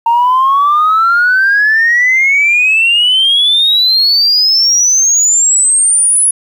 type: exponential sweep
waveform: sine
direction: up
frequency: 917 to 10460 Hz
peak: -5 dBFS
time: 0.06-6.31 s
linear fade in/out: 5 ms
effects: tanh soft clip ceiling -3 dBFS + 7-bit